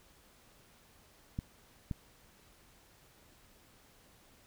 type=clicks; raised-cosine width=5 ms; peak=-23 dBFS; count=2; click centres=1.389 / 1.912 s; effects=pink hiss -63 dBFS RMS until 4.46 s